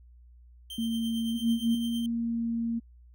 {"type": "tone with tremolo", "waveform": "45% pulse", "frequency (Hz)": 3136, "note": "G7", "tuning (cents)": 0, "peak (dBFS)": -36, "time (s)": [0.7, 2.06], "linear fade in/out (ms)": 2, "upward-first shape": "triangle", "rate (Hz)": 8.9, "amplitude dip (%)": 60}
{"type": "tone", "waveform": "sine", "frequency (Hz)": 228.2, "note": "A#3", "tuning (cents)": -37, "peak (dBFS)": -27, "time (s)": [0.78, 1.75], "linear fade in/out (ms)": 5}
{"type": "tone with pitch glide", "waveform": "sine", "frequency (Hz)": [233.1, 231.2], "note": ["A#3", "A#3"], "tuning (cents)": [0, -14], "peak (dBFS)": -27, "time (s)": [1.34, 2.8], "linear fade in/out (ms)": 20, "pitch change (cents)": -14, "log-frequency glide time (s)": [2.04, 2.48]}
{"effects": ["added 60 Hz sine -51 dBFS peak until 3.14 s"]}